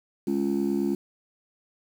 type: chord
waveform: sine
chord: Db major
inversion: second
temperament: just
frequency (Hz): 207.9 / 277.2 / 346.5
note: Ab3 / Db4 / F4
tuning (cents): +2 / 0 / -14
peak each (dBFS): -26 / -26 / -26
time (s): 0.27-0.95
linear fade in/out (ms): 5
effects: tanh soft clip ceiling -17 dBFS + 8-bit